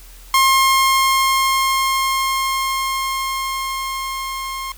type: tone with level ramp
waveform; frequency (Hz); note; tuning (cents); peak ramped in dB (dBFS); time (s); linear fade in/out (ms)
sawtooth; 1068; C6; +35; -7 to -21; 0.34-4.72; 2
effects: added 41 Hz sine -39 dBFS peak until 4.77 s + white hiss -45 dBFS RMS until 4.77 s